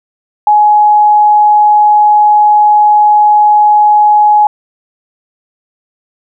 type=tone; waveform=sine; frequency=840 Hz; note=G#5; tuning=19 cents sharp; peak=-3 dBFS; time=0.47-4.47 s; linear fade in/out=2 ms; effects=none